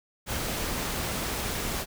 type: noise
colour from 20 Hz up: pink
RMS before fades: -31 dBFS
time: 0.26-1.86 s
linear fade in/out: 50 ms
effects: none